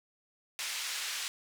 pink band-pass noise, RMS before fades -37 dBFS, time 0.59-1.28 s, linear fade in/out 0 ms, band 2100 to 8400 Hz, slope 12 dB/octave, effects none

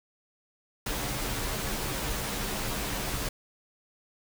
pink noise with comb filter, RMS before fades -32 dBFS, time 0.86-3.29 s, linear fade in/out 5 ms, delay 12 ms, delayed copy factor -0.6, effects none

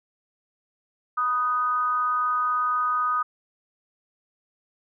sine tone with amplitude modulation, 1243 Hz, D#6, 2 cents flat, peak -18 dBFS, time 1.17-3.23 s, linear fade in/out 10 ms, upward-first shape sine, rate 256 Hz, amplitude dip 65%, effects none

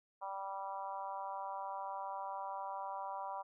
harmonic tone, 195.1 Hz, G3, 8 cents flat, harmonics 3 / 4 / 5 / 6 / 7, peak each -49 / -44 / -43 / -49 / -56 dBFS, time 0.21-3.43 s, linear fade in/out 20 ms, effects none

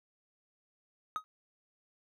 triangle tone with exponential decay, 1260 Hz, D#6, 21 cents sharp, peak -26 dBFS, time 1.16-1.24 s, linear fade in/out 0 ms, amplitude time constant 17 ms, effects none

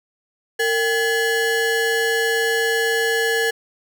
square ring-modulated tone, 623 Hz, D#5, 2 cents sharp, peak -15 dBFS, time 0.59-3.51 s, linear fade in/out 10 ms, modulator 1080 Hz, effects none

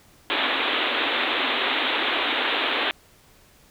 white band-pass noise, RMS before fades -24 dBFS, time 0.3-2.91 s, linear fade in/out 0 ms, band 240 to 3800 Hz, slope 96 dB/octave, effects pink hiss -55 dBFS RMS until 3.7 s

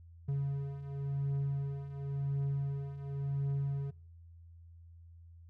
triangle beating tone pair, 138.59 / 139.52 Hz, C#3 / C#3, 0 / +12 cents, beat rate 0.93 Hz, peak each -37 / -32 dBFS, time 0.28-3.91 s, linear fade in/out 10 ms, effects noise-tail reverb RT60 0.6 s tail -26 dB re dry + added 84 Hz sine -52 dBFS peak until 5.49 s

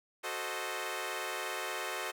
10% pulse chord, F# diminished seventh, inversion none, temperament equal, 370 / 440 / 523.3 / 622.3 Hz, F#4 / A4 / C5 / Eb5, 0 / 0 / 0 / 0 cents, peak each -33 dBFS, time 0.23-2.12 s, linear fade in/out 20 ms, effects none

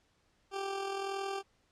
20% pulse tone with amplitude modulation, 392 Hz, G4, in tune, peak -28 dBFS, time 0.51-1.43 s, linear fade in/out 50 ms, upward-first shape sine, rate 41.5 Hz, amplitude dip 45%, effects pink hiss -72 dBFS RMS until 1.71 s + low-pass 7000 Hz 12 dB/octave

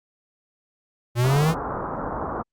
square exponential sweep, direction up, 116.54 to 169.4 Hz, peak -18 dBFS, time 1.15-1.55 s, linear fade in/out 50 ms
white low-pass noise, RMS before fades -29 dBFS, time 1.23-2.43 s, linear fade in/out 20 ms, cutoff 1300 Hz, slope 48 dB/octave
effects Opus 48 kbps

